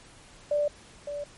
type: tone pair in turn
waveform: sine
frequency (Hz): 587.3 / 579.9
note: D5 / D5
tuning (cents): 0 / -22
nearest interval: unison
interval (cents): 22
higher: first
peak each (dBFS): -22 / -31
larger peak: first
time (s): 0.51-0.68 / 1.07-1.24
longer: neither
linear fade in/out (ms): 5
effects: pink hiss -52 dBFS RMS until 1.37 s + MP3 48 kbps